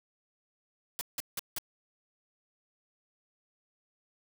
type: noise bursts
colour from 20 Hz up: white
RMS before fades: -35 dBFS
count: 4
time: 0.99-1.584 s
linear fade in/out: 0 ms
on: 21 ms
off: 170 ms
effects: none